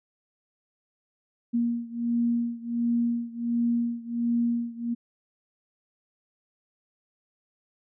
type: beating tone pair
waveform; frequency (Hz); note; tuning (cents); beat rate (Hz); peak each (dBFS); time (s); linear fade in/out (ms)
sine; 235.3 / 236.7; A#3 / A#3; +16 / +27; 1.4; -26 / -28; 1.53-4.95; 20
effects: none